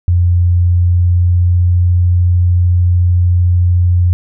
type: tone with pitch glide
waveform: sine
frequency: 87.9 to 88.66 Hz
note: F2 to F2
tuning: +12 to +27 cents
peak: -7 dBFS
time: 0.08-4.13 s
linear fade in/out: 0 ms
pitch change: +15 cents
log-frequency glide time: 0.36-1.83 s
effects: none